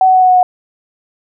sine tone with pitch steps, 753 / 748.2 / 743.5 / 738.8 / 734.1 / 729.5 Hz, F#5 / F#5 / F#5 / F#5 / F#5 / F#5, +30 / +19 / +8 / -3 / -14 / -25 cents, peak -5 dBFS, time 0.01-0.43 s, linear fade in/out 2 ms, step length 70 ms, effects none

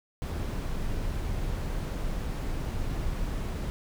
brown noise, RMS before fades -31 dBFS, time 0.22-3.7 s, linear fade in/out 0 ms, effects none

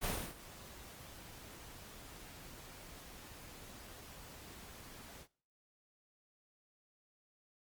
pink noise with ADSR envelope, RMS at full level -35 dBFS, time 0.01-5.28 s, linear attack 37 ms, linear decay 290 ms, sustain -18 dB, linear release 82 ms, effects noise-tail reverb RT60 0.5 s tail -23 dB re dry + Opus 32 kbps

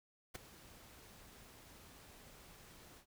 pink noise with ADSR envelope, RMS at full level -43 dBFS, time 0.34-3.06 s, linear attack 16 ms, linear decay 9 ms, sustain -16 dB, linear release 88 ms, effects none

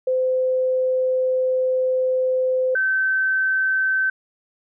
sine tone pair in turn, 514 / 1540.3 Hz, C5 / G6, -31 / -31 cents, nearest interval octave + perfect fifth, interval 1900 cents, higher second, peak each -17 dBFS, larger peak neither, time 0.07-2.75 / 2.75-4.1 s, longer first, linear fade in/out 5 ms, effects none

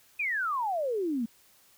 sine exponential sweep, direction down, 2532 to 217.4 Hz, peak -27 dBFS, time 0.19-1.26 s, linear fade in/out 10 ms, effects white hiss -61 dBFS RMS until 1.77 s

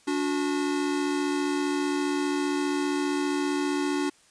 square tone pair together, 288.8 / 363.9 Hz, D4 / F#4, -29 / -29 cents, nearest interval major third, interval 400 cents, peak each -27 / -30 dBFS, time 0.07-4.1 s, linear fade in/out 10 ms, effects white hiss -59 dBFS RMS until 4.3 s + resampled to 22050 Hz

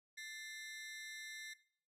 sawtooth ring-modulated tone, 1926 Hz, B6, 44 cents flat, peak -40 dBFS, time 0.17-1.54 s, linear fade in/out 10 ms, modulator 167 Hz, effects noise-tail reverb RT60 0.5 s tail -17 dB re dry + low-pass 10000 Hz 12 dB/octave

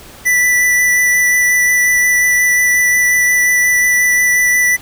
square tone with vibrato, 1975.5 Hz, B6, in tune, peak -10 dBFS, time 0.25-4.77 s, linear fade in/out 20 ms, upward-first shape sine, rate 5.6 Hz, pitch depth 10 cents each way, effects pink hiss -37 dBFS RMS until 4.81 s

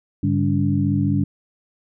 sine tone cluster, 100.7 / 144.4 / 199.3 / 285.1 Hz, G2 / D3 / G3 / C#4, +47 / -29 / +29 / +49 cents, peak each -22 dBFS, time 0.23-1.24 s, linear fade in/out 5 ms, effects none

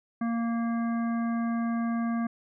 harmonic tone, 231.8 Hz, A#3, 10 cents flat, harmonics 1 / 3 / 5 / 7 / 9, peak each -26 / -38 / -39 / -44 / -50 dBFS, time 0.21-2.27 s, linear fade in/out 5 ms, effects none

